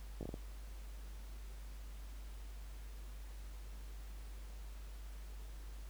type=slowing click train; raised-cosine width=2 ms; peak=-30 dBFS; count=5; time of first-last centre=0.21-0.341 s; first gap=19 ms; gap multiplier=1.38; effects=added 50 Hz sine -46 dBFS peak until 5.89 s + pink hiss -61 dBFS RMS until 5.89 s